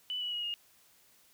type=tone with pitch steps; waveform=sine; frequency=2986 / 2940 / 2894 / 2850 Hz; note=F#7 / F#7 / F#7 / F7; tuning=+15 / -12 / -39 / +34 cents; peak=-33 dBFS; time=0.1-0.54 s; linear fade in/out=0 ms; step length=110 ms; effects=white hiss -64 dBFS RMS until 1.33 s